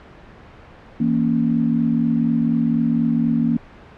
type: chord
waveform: sine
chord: A# diminished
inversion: second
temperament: equal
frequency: 164.81 / 233.1 / 277.2 Hz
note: E3 / A#3 / C#4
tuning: 0 / 0 / 0 cents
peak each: -23 / -17 / -23 dBFS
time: 1-3.57 s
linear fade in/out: 5 ms
effects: pink hiss -43 dBFS RMS until 3.97 s + low-pass 2000 Hz 12 dB/octave